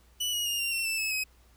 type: tone with pitch steps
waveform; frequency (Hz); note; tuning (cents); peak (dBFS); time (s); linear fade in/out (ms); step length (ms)
sawtooth; 2960 / 2896 / 2833 / 2771 / 2711 / 2652 / 2595 / 2538; F#7 / F#7 / F7 / F7 / E7 / E7 / E7 / D#7; 0 / -38 / +24 / -14 / +48 / +10 / -28 / +34; -25; 0.2-1.24; 10; 130
effects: added 60 Hz sine -58 dBFS peak until 1.56 s + pink hiss -64 dBFS RMS until 1.56 s